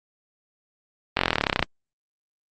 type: slowing click train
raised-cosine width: 0.3 ms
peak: -3 dBFS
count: 18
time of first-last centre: 1.17-1.627 s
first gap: 21 ms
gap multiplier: 1.03
effects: Opus 24 kbps